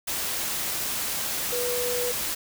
sine tone in noise, 490 Hz, B4, 14 cents flat, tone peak -27 dBFS, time 1.52-2.12 s, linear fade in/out 10 ms, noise white, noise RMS -29 dBFS, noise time 0.07-2.35 s, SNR -1 dB, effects none

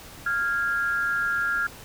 sine tone pair together, 1394 / 1646.7 Hz, F6 / G#6, -4 / -15 cents, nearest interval minor third, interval 289 cents, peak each -24 / -27 dBFS, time 0.26-1.67 s, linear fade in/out 5 ms, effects pink hiss -44 dBFS RMS until 1.84 s

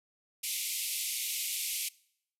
white band-pass noise, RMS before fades -35 dBFS, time 0.43-1.89 s, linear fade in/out 10 ms, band 2100 to 14000 Hz, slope 96 dB/octave, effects noise-tail reverb RT60 0.7 s tail -23 dB re dry

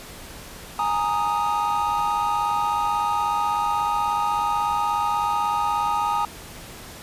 triangle chord, Ab suspended second, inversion none, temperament equal with one note detuned, 830.6 / 927 / 1244.5 Hz, Ab5 / Bb5 / Eb6, 0 / -10 / 0 cents, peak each -23 dBFS, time 0.79-6.25 s, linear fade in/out 2 ms, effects pink hiss -40 dBFS RMS until 7.02 s + resampled to 32000 Hz

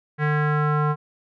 square tone with low-pass filter sweep, 150 Hz, D3, 37 cents sharp, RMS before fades -21 dBFS, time 0.18-0.96 s, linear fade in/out 50 ms, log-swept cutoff 1800 to 1200 Hz, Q 4.3, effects none

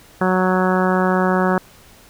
harmonic tone, 185 Hz, F#3, in tune, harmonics 1 / 2 / 3 / 4 / 5 / 6 / 7 / 8 / 9, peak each -18 / -21 / -23 / -24 / -25 / -26 / -26 / -27 / -28 dBFS, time 0.21-1.58 s, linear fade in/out 2 ms, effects pink hiss -47 dBFS RMS until 2.09 s

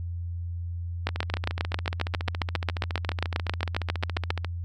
two click trains, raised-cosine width 0.3 ms, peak -15 / -9 dBFS, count 49 / 25, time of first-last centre 1.09-4.447 / 1.07-4.305 s, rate 14.3 / 7.42 Hz, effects added 86 Hz sine -30 dBFS peak until 4.64 s

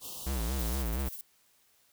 white band-stop noise, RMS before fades -42 dBFS, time 0-0.85 s, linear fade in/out 50 ms, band 1200 to 2800 Hz, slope 96 dB/octave
square tone with vibrato, 61.74 Hz, B1, in tune, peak -31 dBFS, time 0.26-1.09 s, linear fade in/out 10 ms, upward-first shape sine, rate 4.3 Hz, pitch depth 190 cents each way
violet noise with tremolo, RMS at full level -41 dBFS, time 0.59-1.21 s, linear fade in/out 0 ms, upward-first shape square, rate 15 Hz, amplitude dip 40%
effects white hiss -67 dBFS RMS until 1.92 s

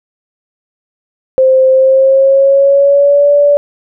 sine tone with pitch glide, 523.3 to 577.3 Hz, C5 to D5, 0 to -30 cents, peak -4 dBFS, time 1.38-3.57 s, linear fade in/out 0 ms, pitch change +170 cents, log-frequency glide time 1.7-3.32 s, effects none

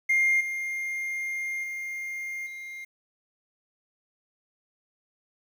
triangle tone with level steps, 2116 Hz, C7, 19 cents sharp, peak -17 / -27 / -30 / -35 dBFS, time 0.09-2.85 s, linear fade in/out 10 ms, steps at 0.4 / 1.63 / 2.46 s, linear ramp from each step 10 ms, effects tanh soft clip ceiling -15 dBFS + 9-bit

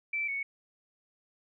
sine tone pair in turn, 2328 / 2219 Hz, D7 / C#7, -16 / +1 cents, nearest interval minor second, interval 83 cents, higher first, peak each -29 / -31 dBFS, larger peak first, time 0.13-0.28 / 0.28-0.43 s, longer neither, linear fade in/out 5 ms, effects none

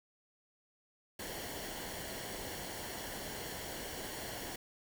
pink noise with comb filter, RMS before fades -43 dBFS, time 1.19-4.56 s, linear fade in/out 5 ms, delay 0.8 ms, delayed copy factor -0.55, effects none

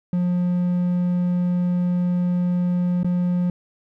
triangle tone with dropouts, 177.8 Hz, F3, 31 cents sharp, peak -16 dBFS, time 0.13-3.5 s, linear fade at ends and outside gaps 2 ms, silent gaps 3.032-3.045 s, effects none

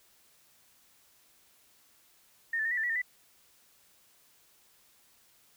sine tone with pitch steps, 1833 / 1753 / 1837 / 1953 / 1777 / 1938 / 1817 / 1984 Hz, A#6 / A6 / A#6 / B6 / A6 / B6 / A#6 / B6, -30 / -7 / -26 / -20 / +17 / -33 / -45 / +7 cents, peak -28 dBFS, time 2.53-3.018 s, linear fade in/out 5 ms, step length 61 ms, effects white hiss -64 dBFS RMS until 5.56 s

